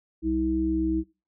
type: harmonic tone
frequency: 64.2 Hz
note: C2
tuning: 32 cents flat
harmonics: 1 / 3 / 5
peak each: -31 / -34 / -23 dBFS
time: 0.22-1.04 s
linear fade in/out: 50 ms
effects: noise-tail reverb RT60 0.3 s tail -21 dB re dry